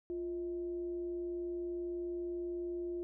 sine tone with frequency modulation, 349.2 Hz, F4, in tune, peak -36 dBFS, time 0.1-3.03 s, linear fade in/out 0 ms, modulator 288 Hz, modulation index 0.22, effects none

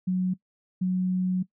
sine tone pair in turn, 184 / 184 Hz, F#3 / F#3, -9 / -9 cents, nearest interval unison, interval 0 cents, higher neither, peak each -22 dBFS, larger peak neither, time 0.07-0.34 / 0.81-1.43 s, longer second, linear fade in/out 10 ms, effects noise-tail reverb RT60 0.1 s tail -19 dB re dry

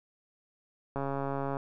click train, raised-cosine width 1 ms, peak -20 dBFS, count 85, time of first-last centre 0.96-1.569 s, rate 138 Hz, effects none

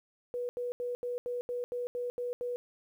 sine tone bursts, 488.3 Hz, B4, 20 cents flat, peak -32 dBFS, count 10, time 0.34-2.56 s, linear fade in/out 0 ms, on 150 ms, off 80 ms, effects 11-bit

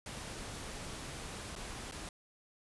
pink noise with dropouts, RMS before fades -44 dBFS, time 0.06-2.09 s, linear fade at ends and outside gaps 2 ms, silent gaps 1.554-1.561 / 1.913-1.921 s, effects resampled to 24000 Hz

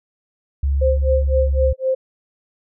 sine tone with pitch glide, 69.3 to 68.66 Hz, C#2 to C#2, 0 to -16 cents, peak -15 dBFS, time 0.63-1.73 s, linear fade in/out 5 ms, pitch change -16 cents, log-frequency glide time 1.2-1.41 s
sine tone with tremolo, 523.3 Hz, C5, in tune, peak -14 dBFS, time 0.81-1.95 s, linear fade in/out 10 ms, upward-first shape sine, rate 3.9 Hz, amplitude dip 100%
effects none

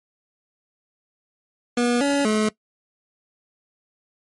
25% pulse tone with pitch steps, 241.5 / 282.5 / 214.9 Hz, B3 / C#4 / A3, -39 / +33 / -41 cents, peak -14 dBFS, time 1.77-2.49 s, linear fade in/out 5 ms, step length 240 ms, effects noise-tail reverb RT60 0.1 s tail -20 dB re dry + MP3 48 kbps

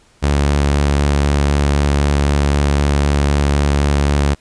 sawtooth tone with vibrato, 71.6 Hz, D2, 43 cents flat, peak -8 dBFS, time 0.22-4.35 s, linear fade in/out 20 ms, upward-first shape square, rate 3.9 Hz, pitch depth 9 cents each way, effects pink hiss -52 dBFS RMS until 4.4 s + resampled to 22050 Hz

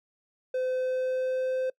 triangle tone with pitch glide, 512 to 517.1 Hz, C5 to C5, -38 to -20 cents, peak -24 dBFS, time 0.54-1.7 s, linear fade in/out 5 ms, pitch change +18 cents, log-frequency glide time 0.76-1.58 s, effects noise-tail reverb RT60 0.1 s tail -24 dB re dry

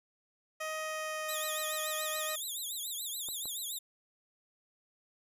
15% pulse tone with pitch glide, 627 to 620.5 Hz, D#5 to D#5, +13 to -5 cents, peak -29 dBFS, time 0.6-2.36 s, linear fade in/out 10 ms, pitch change -18 cents, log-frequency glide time 0.77-1.36 s
5% pulse tone with vibrato, 3628 Hz, A#7, 48 cents flat, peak -29 dBFS, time 1.28-3.79 s, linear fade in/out 10 ms, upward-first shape triangle, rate 7 Hz, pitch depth 210 cents each way
clicks, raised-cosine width 1 ms, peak -35 dBFS, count 2, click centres 3.287 / 3.456 s
effects resampled to 32000 Hz

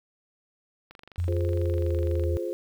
click train, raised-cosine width 0.3 ms, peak -30 dBFS, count 33, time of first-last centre 0.91-2.238 s, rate 24.1 Hz
sine tone with pitch glide, 87.31 to 81.46 Hz, F2 to E2, 0 to -20 cents, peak -24 dBFS, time 1.18-2.37 s, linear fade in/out 0 ms, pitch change -120 cents, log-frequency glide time 1.57-1.96 s
sine chord, F minor, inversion none, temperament just, 349.2 / 419.1 / 523.8 Hz, F4 / Ab4 / C5, 0 / +16 / +2 cents, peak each -31 / -34 / -33 dBFS, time 1.28-2.53 s, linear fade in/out 0 ms
effects 9-bit

